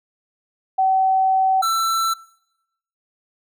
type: tone pair in turn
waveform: sine / square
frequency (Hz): 762 / 1335.9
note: G5 / E6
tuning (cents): -49 / +23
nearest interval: minor seventh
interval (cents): 972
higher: second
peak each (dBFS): -14 / -18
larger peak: first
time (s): 0.78-1.62 / 1.62-2.14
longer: first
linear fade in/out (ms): 10
effects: noise-tail reverb RT60 0.9 s tail -23 dB re dry